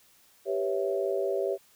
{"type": "chord", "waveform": "sine", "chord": "C# half-diminished seventh", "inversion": "second", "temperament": "equal", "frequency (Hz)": [392, 493.9, 554.4, 659.3], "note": ["G4", "B4", "C#5", "E5"], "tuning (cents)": [0, 0, 0, 0], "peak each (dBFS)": [-29, -35, -31, -34], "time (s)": [0.45, 1.58], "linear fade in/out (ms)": 50, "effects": ["white hiss -61 dBFS RMS until 1.75 s"]}